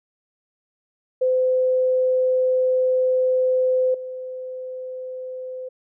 sine tone with level steps, 512 Hz, C5, 38 cents flat, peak -16 / -29 dBFS, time 1.21-5.69 s, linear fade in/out 10 ms, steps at 3.94 s, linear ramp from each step 5 ms, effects none

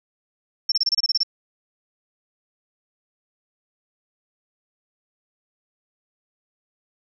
sine tone bursts, 5410 Hz, E8, 44 cents sharp, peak -16 dBFS, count 10, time 0.69-1.233 s, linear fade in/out 5 ms, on 30 ms, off 27 ms, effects none

